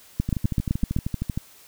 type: two click trains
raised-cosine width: 5 ms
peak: -9 / -13 dBFS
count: 7 / 15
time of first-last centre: 0.2-0.964 / 0.29-1.375 s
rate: 7.85 / 12.9 Hz
effects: white hiss -51 dBFS RMS until 1.67 s